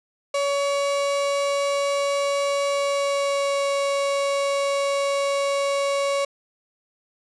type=tone with pitch glide; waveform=35% pulse; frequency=563 to 558.8 Hz; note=C#5 to C#5; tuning=+27 to +14 cents; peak=-19 dBFS; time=0.34-6.25 s; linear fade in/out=5 ms; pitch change=-13 cents; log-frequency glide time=2.7-3.68 s; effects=resampled to 22050 Hz + 9-bit